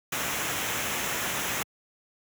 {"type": "noise with comb filter", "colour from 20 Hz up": "pink", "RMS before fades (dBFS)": -30, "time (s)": [0.12, 1.63], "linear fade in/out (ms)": 5, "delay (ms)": 0.22, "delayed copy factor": -0.55, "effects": ["high-pass 100 Hz 12 dB/octave"]}